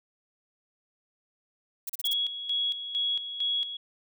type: noise bursts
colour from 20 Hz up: violet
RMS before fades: -33 dBFS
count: 5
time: 1.87-2.135 s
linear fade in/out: 5 ms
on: 25 ms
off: 35 ms
type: tone with tremolo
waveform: sine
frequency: 3337 Hz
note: G#7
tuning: 8 cents sharp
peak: -25 dBFS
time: 2.04-3.77 s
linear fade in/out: 5 ms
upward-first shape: square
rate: 2.2 Hz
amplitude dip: 65%
effects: none